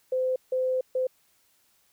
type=tone bursts at uneven times; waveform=sine; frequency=514 Hz; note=C5; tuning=31 cents flat; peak=-23 dBFS; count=3; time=0.12-0.36 / 0.52-0.81 / 0.95-1.07 s; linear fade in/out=5 ms; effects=white hiss -66 dBFS RMS until 1.92 s